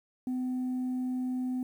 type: tone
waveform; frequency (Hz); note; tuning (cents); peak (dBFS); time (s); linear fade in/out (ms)
sine; 253.7; B3; +47; -27; 0.27-1.63; 2
effects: tanh soft clip ceiling -28 dBFS + 10-bit